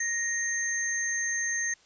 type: tone pair together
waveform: sine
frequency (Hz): 1864.7 / 6330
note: A#6 / G8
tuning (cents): 0 / +16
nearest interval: octave + major sixth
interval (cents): 2116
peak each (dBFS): -29 / -30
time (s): 0-1.74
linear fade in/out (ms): 5
effects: white hiss -60 dBFS RMS until 1.85 s + resampled to 16000 Hz